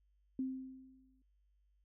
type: tone with exponential decay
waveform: sine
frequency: 261.6 Hz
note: C4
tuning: in tune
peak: -33 dBFS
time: 0.39-1.22 s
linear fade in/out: 2 ms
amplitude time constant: 180 ms
effects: added 50 Hz sine -70 dBFS peak until 1.84 s